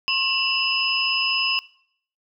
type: tone cluster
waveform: sine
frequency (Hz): 1072 / 2688 / 2930 / 5070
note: C6 / E7 / F#7 / D#8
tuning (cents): +42 / +33 / -18 / +32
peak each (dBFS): -29 / -23 / -25 / -25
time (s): 0.08-1.59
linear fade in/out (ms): 0
effects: noise-tail reverb RT60 0.6 s tail -20 dB re dry